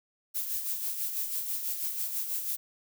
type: noise with tremolo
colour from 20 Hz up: violet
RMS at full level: -31 dBFS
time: 0.34-2.57 s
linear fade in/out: 20 ms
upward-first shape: sine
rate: 6.1 Hz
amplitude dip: 50%
effects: none